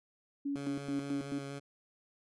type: tone with tremolo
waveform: sine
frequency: 281.8 Hz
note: C#4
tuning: 29 cents sharp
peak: -32 dBFS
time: 0.45-1.39 s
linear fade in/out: 10 ms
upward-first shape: square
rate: 4.6 Hz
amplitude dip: 80%
type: tone with vibrato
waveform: 15% pulse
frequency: 139.8 Hz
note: C#3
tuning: 15 cents sharp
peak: -34 dBFS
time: 0.55-1.6 s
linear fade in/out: 20 ms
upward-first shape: square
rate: 4.2 Hz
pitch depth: 11 cents each way
effects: resampled to 24000 Hz